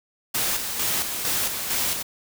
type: noise with tremolo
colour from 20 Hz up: white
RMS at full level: -24 dBFS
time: 0.34-2.03 s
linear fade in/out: 10 ms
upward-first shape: square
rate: 2.2 Hz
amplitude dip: 45%
effects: none